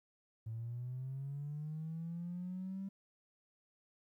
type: linear sweep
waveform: triangle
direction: up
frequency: 110 to 196 Hz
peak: -36 dBFS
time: 0.46-2.89 s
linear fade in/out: 10 ms
effects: tanh soft clip ceiling -37 dBFS + 13-bit